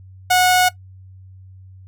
sawtooth tone, 731 Hz, F#5, 21 cents flat, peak -8 dBFS, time 0.3-0.69 s, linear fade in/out 10 ms, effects noise-tail reverb RT60 0.1 s tail -17 dB re dry + added 94 Hz sine -39 dBFS peak until 1.87 s

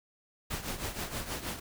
pink noise with tremolo, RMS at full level -34 dBFS, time 0.5-1.6 s, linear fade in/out 10 ms, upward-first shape triangle, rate 6.3 Hz, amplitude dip 75%, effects none

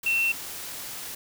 sine tone in noise, 2700 Hz, E7, 41 cents sharp, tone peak -21 dBFS, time 0.06-0.32 s, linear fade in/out 5 ms, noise white, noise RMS -37 dBFS, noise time 0.03-1.15 s, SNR +13 dB, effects none

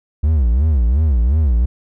triangle tone with vibrato, 67.5 Hz, C#2, 45 cents flat, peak -9 dBFS, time 0.23-1.66 s, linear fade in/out 10 ms, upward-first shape sine, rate 2.8 Hz, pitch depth 300 cents each way, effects none

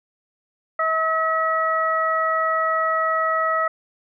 harmonic tone, 643 Hz, E5, 43 cents flat, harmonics 1 / 2 / 3, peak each -24 / -20 / -26 dBFS, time 0.79-3.68 s, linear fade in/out 5 ms, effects none

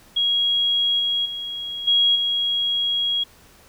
sine tone with level steps, 3300 Hz, G#7, 12 cents flat, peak -17 / -19 / -27 / -14 / -19 dBFS, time 0.16-3.24 s, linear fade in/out 10 ms, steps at 0.99 / 1.25 / 1.87 / 2.15 s, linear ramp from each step 10 ms, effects pink hiss -51 dBFS RMS until 3.68 s

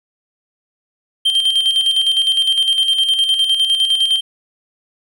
triangle tone with tremolo, 3153 Hz, G7, 9 cents sharp, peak -9 dBFS, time 1.25-4.21 s, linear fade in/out 10 ms, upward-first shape square, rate 9.8 Hz, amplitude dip 50%, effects none

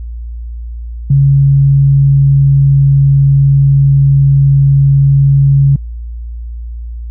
sine tone, 138.59 Hz, C#3, in tune, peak -4 dBFS, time 1.1-5.76 s, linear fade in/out 5 ms, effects added 58 Hz sine -20 dBFS peak until 7.1 s

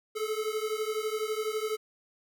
square beating tone pair, 427.4 / 439.4 Hz, G#4 / A4, +50 / -2 cents, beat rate 12 Hz, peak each -33 / -34 dBFS, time 0.15-1.77 s, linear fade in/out 20 ms, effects none

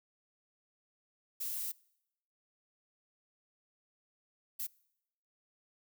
violet noise bursts at uneven times, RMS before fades -38 dBFS, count 2, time 1.4-1.72 / 4.59-4.67 s, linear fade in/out 10 ms, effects noise-tail reverb RT60 0.8 s tail -24 dB re dry

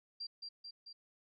sine tone with echo, 4736 Hz, D8, 14 cents sharp, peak -40 dBFS, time 0.2-0.27 s, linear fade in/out 10 ms, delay 220 ms, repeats 3, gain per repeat -3 dB, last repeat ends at 0.93 s, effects none

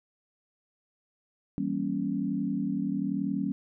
sine chord, E diminished seventh, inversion none, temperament equal with one note detuned, 164.81 / 196 / 236.3 / 277.2 Hz, E3 / G3 / Bb3 / Db4, 0 / 0 / +24 / 0 cents, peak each -37 / -31 / -34 / -31 dBFS, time 1.58-3.52 s, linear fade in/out 0 ms, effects none

